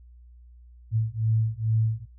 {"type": "beating tone pair", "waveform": "sine", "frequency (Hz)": [110, 112.3], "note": ["A2", "A2"], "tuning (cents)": [0, 36], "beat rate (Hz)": 2.3, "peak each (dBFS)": -25, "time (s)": [0.91, 2.06], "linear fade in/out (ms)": 50, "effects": ["noise-tail reverb RT60 0.2 s tail -20 dB re dry", "added 60 Hz sine -47 dBFS peak until 2.18 s"]}